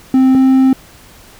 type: tone pair in turn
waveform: triangle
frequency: 261.6 / 263.3 Hz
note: C4 / C4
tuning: 0 / +11 cents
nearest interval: unison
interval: 11 cents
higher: second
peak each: -4 dBFS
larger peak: neither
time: 0.14-0.35 / 0.35-0.73 s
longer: second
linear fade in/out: 2 ms
effects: pink hiss -41 dBFS RMS until 1.39 s